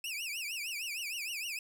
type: tone with vibrato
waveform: sawtooth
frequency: 2578 Hz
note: E7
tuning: 39 cents flat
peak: -33 dBFS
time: 0.04-1.59 s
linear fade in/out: 2 ms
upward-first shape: triangle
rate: 6.5 Hz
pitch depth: 240 cents each way
effects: none